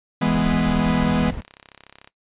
45% pulse chord, E major, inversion none, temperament equal, 164.81 / 207.7 / 246.9 Hz, E3 / G#3 / B3, 0 / 0 / 0 cents, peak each -22 dBFS, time 0.21-1.31 s, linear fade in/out 10 ms
brown noise, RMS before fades -29 dBFS, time 0.26-1.41 s, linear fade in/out 5 ms
click train, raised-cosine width 0.2 ms, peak -25 dBFS, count 23, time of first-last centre 1.42-2.075 s, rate 33.6 Hz
effects noise-tail reverb RT60 0.1 s tail -17 dB re dry + resampled to 8000 Hz

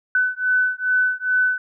sine beating tone pair, 1503 / 1505.4 Hz, F#6 / F#6, +27 / +29 cents, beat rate 2.4 Hz, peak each -20 dBFS, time 0.15-1.58 s, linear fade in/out 2 ms, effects none

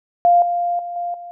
sine tone with level steps, 698.5 Hz, F5, in tune, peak -9 / -17 / -25 / -21 / -31 dBFS, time 0.25-1.31 s, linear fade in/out 0 ms, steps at 0.42 / 0.79 / 0.96 / 1.14 s, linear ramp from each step 2 ms, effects none

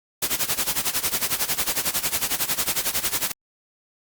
white noise with tremolo, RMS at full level -21 dBFS, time 0.22-3.32 s, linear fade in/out 5 ms, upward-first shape sine, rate 11 Hz, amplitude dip 85%, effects Opus 48 kbps

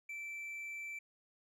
triangle tone, 2331 Hz, D7, 14 cents flat, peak -40 dBFS, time 0.09-0.99 s, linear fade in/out 5 ms, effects none

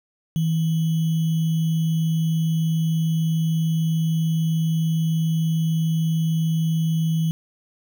sine tone with sample-and-hold, 161.6 Hz, E3, 34 cents flat, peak -18 dBFS, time 0.36-7.31 s, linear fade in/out 0 ms, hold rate 3150 Hz, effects none

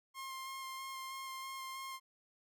sawtooth tone with vibrato, 1063 Hz, C6, 27 cents sharp, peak -39 dBFS, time 0.14-2 s, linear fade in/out 50 ms, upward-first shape square, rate 3.1 Hz, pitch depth 10 cents each way, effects none

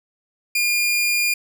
sawtooth tone, 2416 Hz, D7, 48 cents sharp, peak -14 dBFS, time 0.55-1.34 s, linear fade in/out 5 ms, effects none

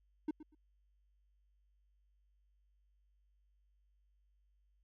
triangle tone with echo, 306.2 Hz, D#4, 28 cents flat, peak -31 dBFS, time 0.28-0.31 s, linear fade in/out 5 ms, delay 120 ms, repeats 2, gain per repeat -15 dB, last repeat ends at 0.55 s, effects added 50 Hz sine -70 dBFS peak until 4.83 s

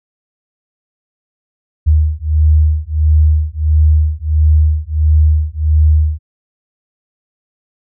sine beating tone pair, 76.3 / 77.8 Hz, D#2 / D#2, -33 / 0 cents, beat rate 1.5 Hz, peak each -11 dBFS, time 1.86-6.19 s, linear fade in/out 20 ms, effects none

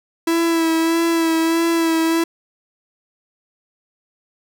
45% pulse tone with vibrato, 329.6 Hz, E4, in tune, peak -15 dBFS, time 0.27-2.24 s, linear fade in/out 5 ms, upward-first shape sine, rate 1.6 Hz, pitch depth 26 cents each way, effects none

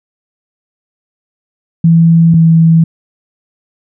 sine tone pair in turn, 165.8 / 163.71 Hz, E3 / E3, +10 / -12 cents, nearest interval unison, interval 22 cents, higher first, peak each -3 dBFS, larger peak neither, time 1.84-2.34 / 2.34-2.84 s, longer neither, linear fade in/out 5 ms, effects none

